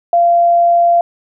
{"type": "tone", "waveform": "sine", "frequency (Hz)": 689, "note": "F5", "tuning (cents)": -24, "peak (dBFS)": -7, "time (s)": [0.13, 1.01], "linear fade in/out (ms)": 2, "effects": []}